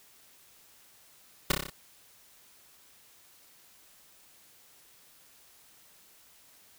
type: noise with echo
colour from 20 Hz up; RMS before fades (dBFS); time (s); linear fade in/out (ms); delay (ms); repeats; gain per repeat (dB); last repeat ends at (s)
pink; -24; 1.5-1.52; 5; 30; 6; -3; 1.7
effects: white hiss -59 dBFS RMS until 6.78 s